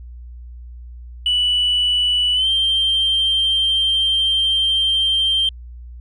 sine tone with pitch glide, 2960 to 3154 Hz, F#7 to G7, 0 to +10 cents, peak -13 dBFS, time 1.26-5.49 s, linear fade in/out 2 ms, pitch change +110 cents, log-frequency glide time 2.34-2.48 s, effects tanh soft clip ceiling -11 dBFS + added 60 Hz sine -33 dBFS peak until 6 s

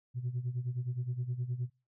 sine tone with tremolo, 124 Hz, B2, 7 cents sharp, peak -28 dBFS, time 0.14-1.7 s, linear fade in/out 50 ms, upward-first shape sine, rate 9.6 Hz, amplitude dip 80%, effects noise-tail reverb RT60 0.3 s tail -23 dB re dry + tanh soft clip ceiling -28 dBFS

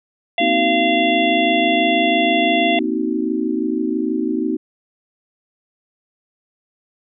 harmonic tone, 687 Hz, F5, 29 cents flat, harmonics 1 / 3 / 4 / 5, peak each -17 / -22 / -23 / -24 dBFS, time 0.38-2.79 s, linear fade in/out 2 ms
sine chord, C half-diminished seventh, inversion third, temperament just, 235.5 / 261.6 / 314 / 376.7 Hz, Bb3 / C4 / Eb4 / Gb4, +18 / 0 / +16 / +31 cents, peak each -24 / -23 / -21 / -25 dBFS, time 0.4-4.57 s, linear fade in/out 10 ms
effects none

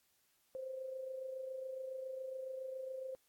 sine tone with amplitude modulation, 523.3 Hz, C5, in tune, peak -39 dBFS, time 0.55-3.15 s, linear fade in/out 0 ms, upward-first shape sine, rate 27.2 Hz, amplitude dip 50%, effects white hiss -75 dBFS RMS until 3.28 s + AAC 64 kbps

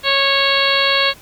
harmonic tone, 551 Hz, C#5, 11 cents flat, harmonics 1 / 2 / 3 / 4 / 5 / 6 / 7 / 8, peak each -21 / -21 / -21 / -21 / -21 / -21 / -21 / -21 dBFS, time 0.03-1.14 s, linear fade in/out 50 ms, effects pink hiss -43 dBFS RMS until 1.21 s

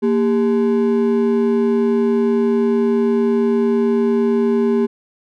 triangle ring-modulated tone, 316.7 Hz, D#4, 31 cents sharp, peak -8 dBFS, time 0.02-4.87 s, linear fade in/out 20 ms, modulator 84.5 Hz, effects none

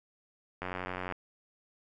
click train, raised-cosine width 0.5 ms, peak -21 dBFS, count 47, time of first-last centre 0.62-1.123 s, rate 91.4 Hz, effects none

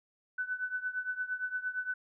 sine tone with tremolo, 1500 Hz, F#6, 23 cents sharp, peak -29 dBFS, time 0.38-1.94 s, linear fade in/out 5 ms, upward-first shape triangle, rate 8.7 Hz, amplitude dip 90%, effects none

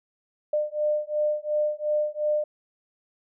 sine beating tone pair, 600 / 602.8 Hz, D5 / D5, +37 / +45 cents, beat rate 2.8 Hz, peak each -26 dBFS, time 0.53-2.44 s, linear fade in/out 5 ms, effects none

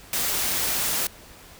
white noise, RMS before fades -25 dBFS, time 0.13-1.07 s, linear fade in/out 2 ms, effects pink hiss -47 dBFS RMS until 1.59 s

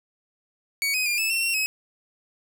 sawtooth tone with pitch steps, 2250 / 2515 / 2404 / 2614 / 2710 / 2730 / 2557 Hz, C#7 / D#7 / D7 / E7 / E7 / F7 / D#7, +25 / +18 / +40 / -15 / +47 / -40 / +47 cents, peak -19 dBFS, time 0.82-1.66 s, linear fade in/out 0 ms, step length 120 ms, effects none

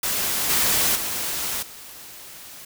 white noise with level steps, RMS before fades -24 / -20 / -27 / -41 dBFS, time 0.03-2.65 s, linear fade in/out 5 ms, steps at 0.49 / 0.95 / 1.62 s, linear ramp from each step 10 ms, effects none

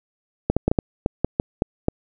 clicks, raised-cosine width 2 ms, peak -4 dBFS, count 10, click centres 0.5 / 0.566 / 0.68 / 0.715 / 0.788 / 1.061 / 1.246 / 1.399 / 1.621 / 1.884 s, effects none

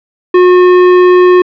sine tone with tanh clipping, 361.7 Hz, F#4, 39 cents flat, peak -4 dBFS, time 0.34-1.42 s, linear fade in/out 5 ms, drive 16 dB, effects low-pass 3000 Hz 12 dB/octave

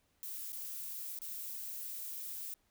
violet noise with dropouts, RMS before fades -43 dBFS, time 0.23-2.54 s, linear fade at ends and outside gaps 0 ms, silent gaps 0.521-0.529 / 1.188-1.218 s, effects pink hiss -75 dBFS RMS until 2.7 s

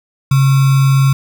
sine tone with sample-and-hold, 135.7 Hz, C#3, 36 cents flat, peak -7 dBFS, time 0.31-1.13 s, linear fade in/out 5 ms, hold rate 1225 Hz, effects none

